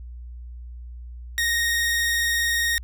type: tone with vibrato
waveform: sawtooth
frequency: 1864.7 Hz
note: A#6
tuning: in tune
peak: -17 dBFS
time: 1.38-2.78 s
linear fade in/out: 0 ms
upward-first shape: triangle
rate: 20 Hz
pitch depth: 26 cents each way
effects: added 60 Hz sine -35 dBFS peak until 2.83 s